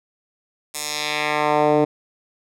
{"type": "tone with band-pass filter sweep", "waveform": "10% pulse", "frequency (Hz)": 150, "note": "D3", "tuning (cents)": 37, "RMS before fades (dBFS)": -20, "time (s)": [0.74, 1.85], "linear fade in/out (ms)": 10, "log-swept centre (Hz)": [9400, 370], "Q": 1.1, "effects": []}